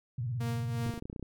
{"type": "tone with vibrato", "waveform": "sine", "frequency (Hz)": 120.5, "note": "B2", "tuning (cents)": -42, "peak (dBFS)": -31, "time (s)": [0.18, 0.91], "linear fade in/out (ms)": 5, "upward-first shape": "square", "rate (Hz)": 18, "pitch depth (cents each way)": 140}
{"type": "tone with tremolo", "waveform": "sawtooth", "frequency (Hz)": 233.1, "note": "A#3", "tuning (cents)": 0, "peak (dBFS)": -31, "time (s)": [0.4, 1], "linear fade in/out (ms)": 10, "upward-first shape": "triangle", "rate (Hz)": 2.8, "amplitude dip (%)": 70}
{"type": "clicks", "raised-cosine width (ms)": 3, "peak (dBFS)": -27, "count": 11, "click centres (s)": [0.864, 0.894, 0.939, 0.977, 1.024, 1.055, 1.099, 1.129, 1.162, 1.196, 1.227]}
{"effects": []}